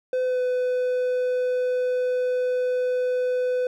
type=tone with pitch glide; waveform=triangle; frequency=509 to 501.4 Hz; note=C5 to B4; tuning=-48 to +26 cents; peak=-19 dBFS; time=0.13-3.67 s; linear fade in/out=2 ms; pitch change=-26 cents; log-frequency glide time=0.24-0.41 s; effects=none